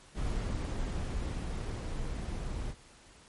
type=noise with level ramp; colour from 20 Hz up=brown; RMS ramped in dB=-33 to -37 dBFS; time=0.14-2.75 s; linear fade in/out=50 ms; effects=pink hiss -57 dBFS RMS until 3.28 s + MP3 48 kbps